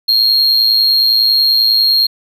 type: tone with amplitude modulation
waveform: triangle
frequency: 4247 Hz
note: C8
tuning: 25 cents sharp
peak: -5 dBFS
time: 0.08-2.07 s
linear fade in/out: 10 ms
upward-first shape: sine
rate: 110 Hz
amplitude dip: 50%
effects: none